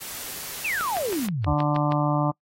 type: noise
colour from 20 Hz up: white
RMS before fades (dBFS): -35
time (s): 0-1.28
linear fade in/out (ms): 20
type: exponential sweep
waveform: sine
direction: down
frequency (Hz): 2794 to 67.8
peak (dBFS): -24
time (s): 0.64-1.54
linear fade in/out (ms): 10
type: click train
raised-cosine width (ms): 0.3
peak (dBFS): -16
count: 8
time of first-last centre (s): 0.81-1.921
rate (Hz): 6.3
type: harmonic tone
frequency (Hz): 147.7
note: D3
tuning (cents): +10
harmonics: 1 / 2 / 4 / 5 / 6 / 7 / 8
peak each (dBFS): -23 / -26 / -29 / -30 / -31 / -31 / -32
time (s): 1.46-2.32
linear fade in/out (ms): 20
effects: noise-tail reverb RT60 0.1 s tail -24 dB re dry + AAC 48 kbps